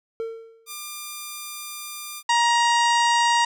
triangle tone with exponential decay, 453.2 Hz, A#4, 49 cents flat, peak -22 dBFS, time 0.2-0.76 s, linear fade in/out 0 ms, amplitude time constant 120 ms
5% pulse tone, 1196 Hz, D6, 31 cents sharp, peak -21 dBFS, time 0.66-2.23 s, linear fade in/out 50 ms
harmonic tone, 943 Hz, A#5, 20 cents sharp, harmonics 1 / 2 / 3 / 4 / 5 / 6 / 7 / 8 / 9, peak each -18 / -24 / -28 / -30 / -32 / -34 / -35 / -36 / -37 dBFS, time 2.29-3.45 s, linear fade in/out 5 ms
effects none

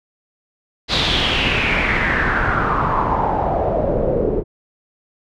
pink noise with low-pass filter sweep, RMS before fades -18 dBFS, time 0.88-4.44 s, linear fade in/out 50 ms, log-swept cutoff 4100 to 410 Hz, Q 4.7, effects none

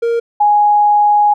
triangle / sine tone pair in turn, 466.2 / 830.7 Hz, A#4 / G#5, 0 / 0 cents, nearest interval minor seventh, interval 1000 cents, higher second, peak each -10 / -7 dBFS, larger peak second, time 0.02-0.2 / 0.4-1.34 s, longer second, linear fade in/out 10 ms, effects none

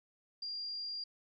sine tone, 4785 Hz, D8, 32 cents sharp, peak -38 dBFS, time 0.42-1.04 s, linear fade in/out 5 ms, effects none

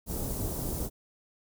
pink band-stop noise, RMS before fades -33 dBFS, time 0.06-0.9 s, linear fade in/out 50 ms, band 540 to 9300 Hz, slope 12 dB/octave, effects none

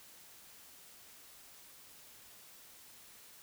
silence, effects white hiss -57 dBFS RMS until 3.42 s

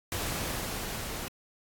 pink noise with level ramp, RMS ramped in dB -32 to -38 dBFS, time 0.12-1.28 s, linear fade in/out 0 ms, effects AAC 64 kbps

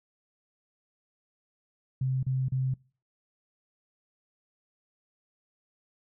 sine tone bursts, 130.81 Hz, C3, in tune, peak -25 dBFS, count 3, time 2.01-2.74 s, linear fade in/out 5 ms, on 220 ms, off 35 ms, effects noise-tail reverb RT60 0.4 s tail -25 dB re dry

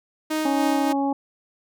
sawtooth tone with tremolo, 311.1 Hz, D#4, in tune, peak -18 dBFS, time 0.3-0.93 s, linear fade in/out 10 ms, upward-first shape sine, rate 3.4 Hz, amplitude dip 35%
harmonic tone, 277.2 Hz, C#4, in tune, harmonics 1 / 2 / 3 / 4, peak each -22 / -30 / -25 / -39 dBFS, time 0.45-1.13 s, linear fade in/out 5 ms
effects none

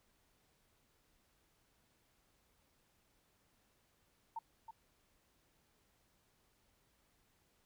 sine tone with echo, 902 Hz, A5, 43 cents sharp, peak -39 dBFS, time 4.36-4.39 s, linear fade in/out 5 ms, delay 320 ms, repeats 1, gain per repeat -8 dB, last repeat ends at 4.71 s, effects pink hiss -75 dBFS RMS until 7.65 s

